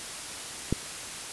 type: click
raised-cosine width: 3 ms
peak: -11 dBFS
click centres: 0.726 s
effects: white hiss -38 dBFS RMS until 1.32 s + resampled to 24000 Hz